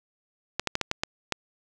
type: clicks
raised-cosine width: 0.2 ms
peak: -8 dBFS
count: 7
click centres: 0.596 / 0.673 / 0.754 / 0.813 / 0.914 / 1.035 / 1.323 s
effects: none